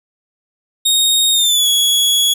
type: tone with pitch glide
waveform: sawtooth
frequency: 3726 to 3358 Hz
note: A#7 to G#7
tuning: -2 to +18 cents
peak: -8 dBFS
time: 0.85-2.34 s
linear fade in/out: 10 ms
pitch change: -180 cents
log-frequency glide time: 1.32-1.68 s
effects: none